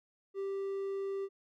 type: tone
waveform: triangle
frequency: 392 Hz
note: G4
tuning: in tune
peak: -32 dBFS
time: 0.34-1.29 s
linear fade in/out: 50 ms
effects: none